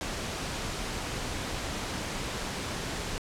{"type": "noise", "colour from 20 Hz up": "pink", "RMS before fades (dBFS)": -34, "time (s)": [0.01, 3.18], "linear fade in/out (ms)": 0, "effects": ["low-pass 8000 Hz 12 dB/octave"]}